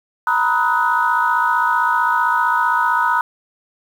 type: chord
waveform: sine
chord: B major seventh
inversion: third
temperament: equal with one note detuned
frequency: 932.3 / 987.8 / 1265.5 / 1480 Hz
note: A#5 / B5 / D#6 / F#6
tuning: 0 / 0 / +29 / 0 cents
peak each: -19 dBFS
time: 0.27-3.21 s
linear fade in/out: 2 ms
effects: tanh soft clip ceiling -4 dBFS + 7-bit